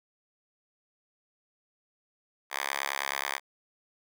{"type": "tone with high-pass filter", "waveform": "5% pulse", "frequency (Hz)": 69.3, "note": "C#2", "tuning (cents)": 0, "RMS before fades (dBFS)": -33, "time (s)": [2.5, 3.4], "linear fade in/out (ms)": 50, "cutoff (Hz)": 1300, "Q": 2, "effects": []}